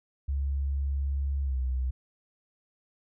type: tone with pitch glide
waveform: sine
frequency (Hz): 69.3 to 63.92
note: C#2 to C2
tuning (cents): 0 to -40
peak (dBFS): -26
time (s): 0.28-1.91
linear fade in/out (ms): 10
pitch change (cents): -140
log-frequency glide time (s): 1.43-1.58
effects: none